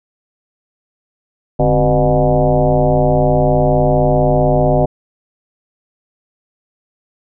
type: tone with frequency modulation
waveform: sine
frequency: 378.2 Hz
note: F#4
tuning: 38 cents sharp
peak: -9 dBFS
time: 1.59-4.86 s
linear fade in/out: 10 ms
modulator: 116 Hz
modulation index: 3.1
effects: none